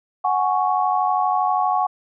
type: chord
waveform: sine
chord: F# suspended second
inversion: none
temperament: just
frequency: 740 / 832.5 / 1110 Hz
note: F#5 / G#5 / C#6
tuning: 0 / +4 / +2 cents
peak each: -20 / -22 / -22 dBFS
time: 0.24-1.87 s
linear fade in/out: 10 ms
effects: none